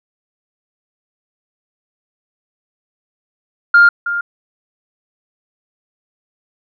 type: tone with echo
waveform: sine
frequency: 1404 Hz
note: F6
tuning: 9 cents sharp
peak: -3 dBFS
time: 3.74-3.89 s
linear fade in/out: 5 ms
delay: 320 ms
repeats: 1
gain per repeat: -13 dB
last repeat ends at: 4.21 s
effects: tanh soft clip ceiling -1 dBFS